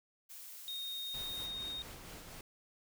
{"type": "noise", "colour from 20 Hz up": "blue", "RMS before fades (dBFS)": -50, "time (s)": [0.29, 1.47], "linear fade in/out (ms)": 20}
{"type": "tone", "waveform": "sine", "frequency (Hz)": 3712, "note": "A#7", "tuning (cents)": -8, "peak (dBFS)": -39, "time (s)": [0.68, 1.82], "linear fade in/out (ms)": 0}
{"type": "noise with tremolo", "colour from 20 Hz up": "pink", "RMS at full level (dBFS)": -49, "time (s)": [1.14, 2.41], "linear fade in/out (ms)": 2, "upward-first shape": "sine", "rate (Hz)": 4.3, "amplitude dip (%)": 30}
{"effects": []}